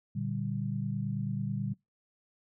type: chord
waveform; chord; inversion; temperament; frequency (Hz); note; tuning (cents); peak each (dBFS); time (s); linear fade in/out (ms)
sine; G minor; first; just; 117.6 / 147 / 196; Bb2 / D3 / G3; +16 / +2 / 0; -35 / -35 / -35; 0.15-1.74; 10
effects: noise-tail reverb RT60 0.2 s tail -25 dB re dry